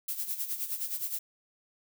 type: noise with tremolo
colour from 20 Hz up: violet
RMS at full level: -32 dBFS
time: 0.08-1.19 s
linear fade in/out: 5 ms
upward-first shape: sine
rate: 9.6 Hz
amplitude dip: 70%
effects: none